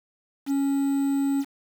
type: tone with quantisation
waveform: triangle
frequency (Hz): 277.2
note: C#4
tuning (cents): 0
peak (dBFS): -19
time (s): 0.46-1.45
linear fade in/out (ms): 50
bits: 7
effects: none